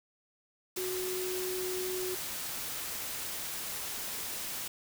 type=tone in noise; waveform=sine; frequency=368.7 Hz; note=F#4; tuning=6 cents flat; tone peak=-34 dBFS; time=0.77-2.15 s; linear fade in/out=5 ms; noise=white; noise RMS=-38 dBFS; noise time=0.76-4.68 s; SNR=+1 dB; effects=none